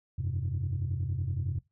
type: chord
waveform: sine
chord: F suspended second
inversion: none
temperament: equal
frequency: 87.31 / 98 / 130.81 Hz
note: F2 / G2 / C3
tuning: 0 / 0 / 0 cents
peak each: -32 dBFS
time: 0.18-1.59 s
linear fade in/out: 10 ms
effects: noise-tail reverb RT60 0.2 s tail -21 dB re dry + tanh soft clip ceiling -24 dBFS